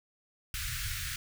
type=band-stop noise; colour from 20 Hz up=pink; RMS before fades=-36 dBFS; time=0.54-1.16 s; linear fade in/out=2 ms; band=130 to 1400 Hz; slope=48 dB/octave; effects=none